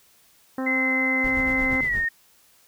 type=harmonic tone; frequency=261.8 Hz; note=C4; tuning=1 cent sharp; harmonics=1 / 2 / 3 / 4 / 5 / 6 / 7; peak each=-26 / -32 / -36 / -38 / -40 / -42 / -43 dBFS; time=0.58-1.81 s; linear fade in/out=2 ms
type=tone with pitch glide; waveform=sine; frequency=2058 to 1844.1 Hz; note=C7 to A#6; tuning=-29 to -19 cents; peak=-21 dBFS; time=0.66-2.09 s; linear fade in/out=10 ms; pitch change=-190 cents; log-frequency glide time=1.83-1.97 s
type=noise with tremolo; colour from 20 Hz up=brown; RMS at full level=-31 dBFS; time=1.24-2.05 s; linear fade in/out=0 ms; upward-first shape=sine; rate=8.6 Hz; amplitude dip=70%
effects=white hiss -58 dBFS RMS until 2.67 s